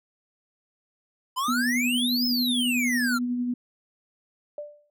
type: exponential two-way sweep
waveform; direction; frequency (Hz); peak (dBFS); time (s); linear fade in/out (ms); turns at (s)
square; up then down; 987.8 to 5274 to 1328; -25; 1.36-3.19; 20; 2.26
type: tone with tremolo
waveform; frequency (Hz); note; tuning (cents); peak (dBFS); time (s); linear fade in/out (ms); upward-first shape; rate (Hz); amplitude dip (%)
sine; 245.2; B3; -12; -23; 1.48-3.54; 5; sine; 11; 30
type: tone with exponential decay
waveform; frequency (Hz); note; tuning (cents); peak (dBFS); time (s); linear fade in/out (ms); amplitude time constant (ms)
sine; 590; D5; +8; -29; 4.58-4.9; 2; 69
effects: none